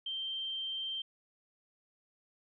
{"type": "tone", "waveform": "sine", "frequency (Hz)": 3141, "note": "G7", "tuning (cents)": 3, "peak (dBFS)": -35, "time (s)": [0.06, 1.02], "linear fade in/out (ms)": 5, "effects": []}